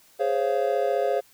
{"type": "chord", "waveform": "triangle", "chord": "Db major seventh", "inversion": "second", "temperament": "just", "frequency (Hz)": [415.8, 519.7, 554.4, 693], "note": ["Ab4", "C5", "Db5", "F5"], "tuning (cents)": [2, -12, 0, -14], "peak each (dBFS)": -25, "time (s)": [0.19, 1.21], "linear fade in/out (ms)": 20, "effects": ["white hiss -57 dBFS RMS until 1.33 s"]}